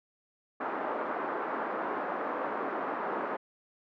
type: band-pass noise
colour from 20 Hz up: white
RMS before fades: -34 dBFS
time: 0.6-3.37 s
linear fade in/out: 10 ms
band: 250 to 1300 Hz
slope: 24 dB/octave
effects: none